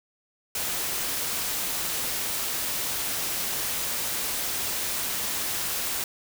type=noise; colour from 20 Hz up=white; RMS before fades=-29 dBFS; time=0.55-6.04 s; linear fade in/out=2 ms; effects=none